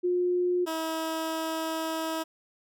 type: tone pair in turn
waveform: sine / 15% pulse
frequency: 357.4 / 321.8 Hz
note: F4 / E4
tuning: +40 / -42 cents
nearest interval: major second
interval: 182 cents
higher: first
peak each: -23 dBFS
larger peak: neither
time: 0.03-0.66 / 0.66-2.24 s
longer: second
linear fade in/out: 20 ms
effects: none